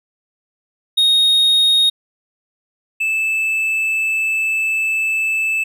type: tone pair in turn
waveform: triangle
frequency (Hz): 3729 / 2628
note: A#7 / E7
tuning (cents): 0 / -6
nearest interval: tritone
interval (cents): 606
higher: first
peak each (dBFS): -9 / -14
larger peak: first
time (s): 0.97-1.9 / 3-5.64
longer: second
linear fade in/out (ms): 10
effects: none